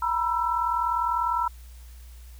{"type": "tone cluster", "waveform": "sine", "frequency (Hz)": [943, 983, 1334], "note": ["A#5", "B5", "E6"], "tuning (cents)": [20, -8, 20], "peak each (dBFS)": -27, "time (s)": [0.02, 1.48], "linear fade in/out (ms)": 5, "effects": ["added 60 Hz sine -42 dBFS peak until 2.39 s", "white hiss -56 dBFS RMS until 2.39 s"]}